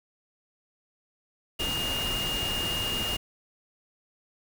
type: tone in noise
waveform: sine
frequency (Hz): 2837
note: F7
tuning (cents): +27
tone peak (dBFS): -29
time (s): 1.59-3.17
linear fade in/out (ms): 10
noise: pink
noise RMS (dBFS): -33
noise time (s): 1.59-3.17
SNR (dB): +1
effects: none